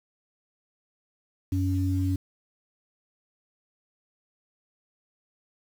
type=tone pair together; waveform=sine; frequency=93.67 / 280.7 Hz; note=F#2 / C#4; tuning=+22 / +22 cents; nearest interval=octave + perfect fifth; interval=1900 cents; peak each=-24 / -28 dBFS; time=1.52-2.16 s; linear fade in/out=5 ms; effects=8-bit